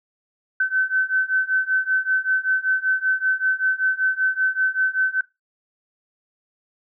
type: beating tone pair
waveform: sine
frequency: 1525 / 1530.2 Hz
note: G6 / G6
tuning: -48 / -42 cents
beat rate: 5.2 Hz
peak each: -22 / -21 dBFS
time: 0.6-5.21 s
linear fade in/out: 5 ms
effects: noise-tail reverb RT60 0.2 s tail -18 dB re dry